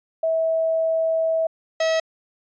sine / 45% pulse tone pair in turn, 649 / 644.9 Hz, E5 / E5, -27 / -38 cents, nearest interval unison, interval 11 cents, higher first, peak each -18 / -18 dBFS, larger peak neither, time 0.23-1.47 / 1.8-2 s, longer first, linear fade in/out 5 ms, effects resampled to 16000 Hz

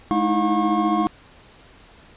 triangle tone cluster, 212.1 / 310.8 / 325.4 / 718 / 1087 Hz, G#3 / D#4 / E4 / F5 / C#6, +37 / -2 / -22 / +48 / -34 cents, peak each -22 dBFS, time 0.11-1.07 s, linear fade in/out 0 ms, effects pink hiss -49 dBFS RMS until 2.16 s + resampled to 8000 Hz

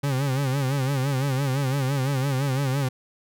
40% pulse tone with vibrato, 135.5 Hz, C#3, 39 cents flat, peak -21 dBFS, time 0.03-2.89 s, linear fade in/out 10 ms, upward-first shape sine, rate 5.9 Hz, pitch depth 100 cents each way, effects none

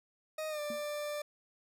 40% pulse tone with pitch glide, 624 to 591.7 Hz, D#5 to D5, +5 to +13 cents, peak -35 dBFS, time 0.38-1.22 s, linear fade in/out 5 ms, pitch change -92 cents, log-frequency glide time 0.49-0.6 s
sine tone with exponential decay, 230 Hz, A#3, 23 cents flat, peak -38 dBFS, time 0.7-0.86 s, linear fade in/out 2 ms, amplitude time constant 33 ms
effects none

